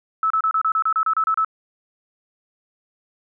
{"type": "tone bursts", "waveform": "sine", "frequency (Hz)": 1304, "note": "E6", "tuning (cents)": -19, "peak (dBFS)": -16, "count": 12, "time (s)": [0.23, 1.447], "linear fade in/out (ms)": 2, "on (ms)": 73, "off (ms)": 31, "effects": []}